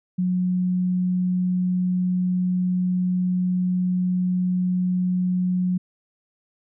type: tone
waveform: sine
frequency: 181.7 Hz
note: F#3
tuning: 31 cents flat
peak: -19 dBFS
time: 0.18-5.78 s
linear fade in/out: 10 ms
effects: none